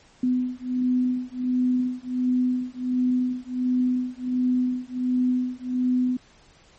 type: beating tone pair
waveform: sine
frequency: 250.7 / 252.1 Hz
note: B3 / B3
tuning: +26 / +36 cents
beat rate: 1.4 Hz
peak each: -24 dBFS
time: 0.23-6.17 s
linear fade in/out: 5 ms
effects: pink hiss -55 dBFS RMS until 6.78 s + MP3 32 kbps